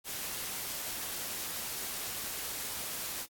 white noise, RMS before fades -38 dBFS, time 0.04-3.27 s, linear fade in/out 50 ms, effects AAC 64 kbps

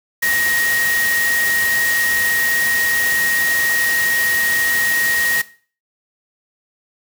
sine tone in noise, 1879 Hz, A#6, 13 cents sharp, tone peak -16 dBFS, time 0.22-5.42 s, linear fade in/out 10 ms, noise white, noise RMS -23 dBFS, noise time 0.22-5.42 s, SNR +4 dB, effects noise-tail reverb RT60 0.4 s tail -17 dB re dry

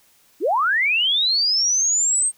sine linear sweep, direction up, 261.6 to 8510 Hz, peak -16 dBFS, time 0.4-2.32 s, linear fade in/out 50 ms, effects white hiss -57 dBFS RMS until 2.37 s

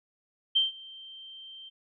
sine tone with ADSR envelope, 3136 Hz, G7, in tune, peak -19 dBFS, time 0.55-1.7 s, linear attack 14 ms, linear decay 150 ms, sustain -24 dB, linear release 21 ms, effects none

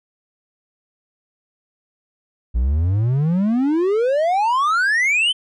triangle exponential sweep, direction up, 55.7 to 3133 Hz, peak -13 dBFS, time 2.54-5.33 s, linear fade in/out 20 ms, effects resampled to 24000 Hz

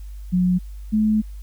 sine tone pair in turn, 181 / 215.2 Hz, F#3 / A3, -38 / -38 cents, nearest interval minor third, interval 300 cents, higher second, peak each -15 dBFS, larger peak neither, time 0.32-0.59 / 0.92-1.22 s, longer second, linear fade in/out 20 ms, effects added 50 Hz sine -32 dBFS peak until 1.42 s + white hiss -57 dBFS RMS until 1.42 s

